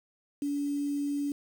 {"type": "tone with quantisation", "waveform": "sine", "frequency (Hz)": 286.3, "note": "D4", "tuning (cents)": -44, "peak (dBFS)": -28, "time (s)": [0.42, 1.32], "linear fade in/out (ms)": 2, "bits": 8, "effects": []}